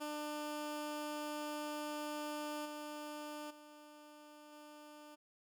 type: tone with level steps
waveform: 15% pulse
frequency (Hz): 298.7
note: D4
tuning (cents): +29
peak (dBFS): -34 / -38 / -49 / -47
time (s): 0-5.16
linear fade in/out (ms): 20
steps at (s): 2.65 / 3.5 / 4.52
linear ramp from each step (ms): 10
effects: none